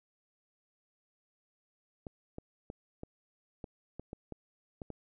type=clicks; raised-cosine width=2 ms; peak=-28 dBFS; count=10; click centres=2.068 / 2.384 / 2.701 / 3.034 / 3.642 / 3.996 / 4.131 / 4.323 / 4.818 / 4.903 s; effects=none